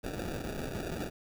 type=noise with sample-and-hold; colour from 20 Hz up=white; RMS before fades=-37 dBFS; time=0.03-1.1 s; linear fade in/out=20 ms; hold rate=1050 Hz; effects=none